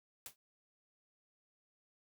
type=noise with exponential decay; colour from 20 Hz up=white; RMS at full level=-43 dBFS; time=0.26-0.36 s; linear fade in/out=1 ms; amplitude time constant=21 ms; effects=none